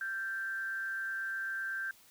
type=tone with frequency modulation; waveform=sine; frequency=1568 Hz; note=G6; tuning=in tune; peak=-34 dBFS; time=0.01-1.91 s; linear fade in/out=2 ms; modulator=194 Hz; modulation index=0.34; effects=white hiss -61 dBFS RMS until 2.1 s